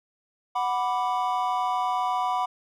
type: chord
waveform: triangle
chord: B minor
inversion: second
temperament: equal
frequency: 740 / 987.8 / 1174.7 Hz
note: F#5 / B5 / D6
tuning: 0 / 0 / 0 cents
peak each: -25 / -25 / -29 dBFS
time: 0.55-2.46 s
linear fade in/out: 10 ms
effects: none